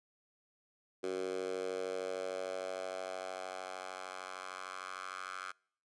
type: tone with high-pass filter sweep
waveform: 10% pulse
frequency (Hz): 93.2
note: F#2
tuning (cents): +13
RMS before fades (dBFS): -41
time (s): 1.03-5.52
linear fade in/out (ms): 10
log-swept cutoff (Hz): 380 to 1300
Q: 3.4
effects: noise-tail reverb RT60 0.6 s tail -26 dB re dry + resampled to 22050 Hz